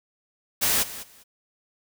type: noise with echo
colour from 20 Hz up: white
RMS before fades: -22 dBFS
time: 0.61-0.84 s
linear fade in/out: 20 ms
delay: 200 ms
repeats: 2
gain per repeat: -15 dB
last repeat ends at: 1.24 s
effects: none